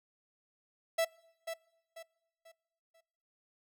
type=tone with echo; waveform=45% pulse; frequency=659.3 Hz; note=E5; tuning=in tune; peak=-27 dBFS; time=0.98-1.05 s; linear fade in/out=10 ms; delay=490 ms; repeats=4; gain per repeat=-9 dB; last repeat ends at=3.01 s; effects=noise-tail reverb RT60 1.0 s tail -25 dB re dry